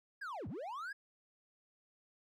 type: linear two-way sweep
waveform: triangle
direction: down then up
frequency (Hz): 1700 to 77.78 to 1700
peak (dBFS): -39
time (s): 0.21-0.93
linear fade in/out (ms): 10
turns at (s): 0.48
effects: none